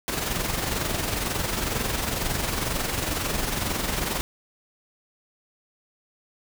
pink noise with amplitude modulation, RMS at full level -25 dBFS, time 0.08-4.21 s, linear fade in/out 0 ms, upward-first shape sine, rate 22.1 Hz, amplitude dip 50%, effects none

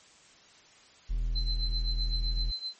triangle tone, 41 Hz, E1, 9 cents flat, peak -25 dBFS, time 1.09-2.52 s, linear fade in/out 20 ms
sine tone with tremolo, 4077 Hz, C8, 46 cents flat, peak -30 dBFS, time 1.35-2.74 s, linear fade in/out 10 ms, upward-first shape triangle, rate 7.8 Hz, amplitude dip 90%
effects white hiss -57 dBFS RMS until 2.79 s + MP3 32 kbps

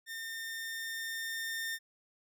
sawtooth tone with level ramp, 1814 Hz, A#6, 48 cents flat, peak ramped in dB -36 to -31 dBFS, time 0.06-1.79 s, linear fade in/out 50 ms, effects none

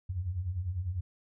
sine beating tone pair, 81.7 / 91.7 Hz, E2 / F#2, -15 / -15 cents, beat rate 10 Hz, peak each -38 / -32 dBFS, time 0.09-1.01 s, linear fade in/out 10 ms, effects none

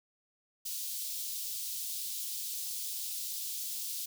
white high-pass noise, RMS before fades -38 dBFS, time 0.65-4.06 s, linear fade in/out 10 ms, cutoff 3500 Hz, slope 24 dB/octave, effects none

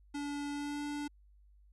square tone with pitch glide, 287.7 to 291.7 Hz, D4 to D4, -36 to -12 cents, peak -37 dBFS, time 0.14-1.08 s, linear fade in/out 10 ms, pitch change +24 cents, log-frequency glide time 0.51-0.83 s, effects added 50 Hz sine -59 dBFS peak until 1.72 s + resampled to 24000 Hz

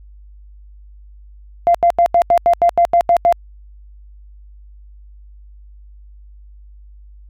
sine tone bursts, 690 Hz, F5, 21 cents flat, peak -7 dBFS, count 11, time 1.67-3.325 s, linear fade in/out 0 ms, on 75 ms, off 83 ms, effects tanh soft clip ceiling -3 dBFS + added 50 Hz sine -38 dBFS peak until 7.29 s

